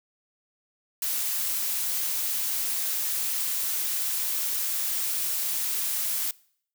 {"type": "noise", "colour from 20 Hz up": "blue", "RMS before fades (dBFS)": -28, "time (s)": [1.02, 6.31], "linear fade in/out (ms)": 2, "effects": ["noise-tail reverb RT60 0.6 s tail -23 dB re dry"]}